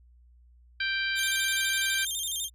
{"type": "harmonic tone", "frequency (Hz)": 784, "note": "G5", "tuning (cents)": 0, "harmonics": [2, 3, 4, 5, 6], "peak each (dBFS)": [-29, -33, -35, -37, -39], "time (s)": [0.8, 2.05], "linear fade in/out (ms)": 5}
{"type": "tone with vibrato", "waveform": "15% pulse", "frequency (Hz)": 3400, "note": "G#7", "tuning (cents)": 40, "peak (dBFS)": -23, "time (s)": [1.15, 2.5], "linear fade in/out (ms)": 50, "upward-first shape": "square", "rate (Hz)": 12, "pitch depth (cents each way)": 110}
{"effects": ["added 60 Hz sine -54 dBFS peak until 2.54 s", "resampled to 32000 Hz"]}